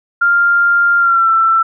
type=tone with pitch glide; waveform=sine; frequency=1396.9 to 1336.9 Hz; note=F6 to E6; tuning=0 to +24 cents; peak=-8 dBFS; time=0.21-1.63 s; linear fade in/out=10 ms; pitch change=-76 cents; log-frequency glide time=0.98-1.3 s; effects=none